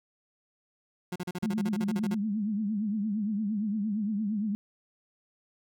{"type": "tone bursts", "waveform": "30% pulse", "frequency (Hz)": 179.3, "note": "F3", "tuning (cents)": 46, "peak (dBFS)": -29, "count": 14, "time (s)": [1.12, 2.146], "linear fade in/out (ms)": 5, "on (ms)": 38, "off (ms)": 38}
{"type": "tone with vibrato", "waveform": "sine", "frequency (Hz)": 210, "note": "G#3", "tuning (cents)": 19, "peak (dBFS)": -27, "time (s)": [1.43, 4.55], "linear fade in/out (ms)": 0, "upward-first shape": "triangle", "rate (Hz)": 8.7, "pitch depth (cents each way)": 130}
{"effects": []}